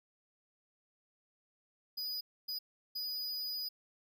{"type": "tone bursts at uneven times", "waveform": "square", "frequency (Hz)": 4946, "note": "D#8", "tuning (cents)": -11, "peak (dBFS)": -37, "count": 3, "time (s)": [[1.97, 2.21], [2.48, 2.59], [2.95, 3.69]], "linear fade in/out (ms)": 10, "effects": []}